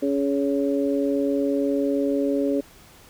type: harmonic tone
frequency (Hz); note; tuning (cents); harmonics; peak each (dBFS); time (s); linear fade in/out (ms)
140; C#3; +18; 2 / 3 / 4; -22 / -26 / -26; 0.02-2.61; 10
effects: pink hiss -50 dBFS RMS until 3.09 s